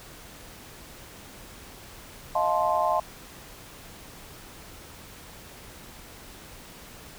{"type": "chord", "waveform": "sine", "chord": "F dominant seventh", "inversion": "third", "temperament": "just", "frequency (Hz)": [628.6, 698.5, 873.1, 1047.7], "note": ["Eb5", "F5", "A5", "C6"], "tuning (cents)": [18, 0, -14, 2], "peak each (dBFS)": -27, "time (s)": [2.35, 3], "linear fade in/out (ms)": 5, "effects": ["pink hiss -46 dBFS RMS until 7.18 s"]}